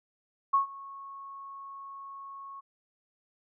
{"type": "tone with ADSR envelope", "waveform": "sine", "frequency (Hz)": 1100, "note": "C#6", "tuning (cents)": -14, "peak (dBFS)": -19, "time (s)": [0.53, 2.61], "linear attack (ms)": 12, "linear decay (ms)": 120, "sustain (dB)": -22, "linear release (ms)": 18, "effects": []}